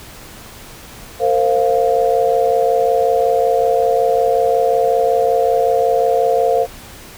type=chord; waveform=sine; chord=Bb suspended second; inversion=none; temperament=equal with one note detuned; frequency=457.9 / 523.3 / 698.5 Hz; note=Bb4 / C5 / F5; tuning=-31 / 0 / 0 cents; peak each=-16 dBFS; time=1.19-6.67 s; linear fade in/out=50 ms; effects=pink hiss -37 dBFS RMS until 7.17 s